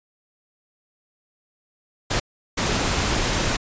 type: noise bursts at uneven times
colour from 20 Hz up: pink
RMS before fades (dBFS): -22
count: 2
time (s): 2.1-2.2 / 2.57-3.57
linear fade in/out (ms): 10
effects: resampled to 16000 Hz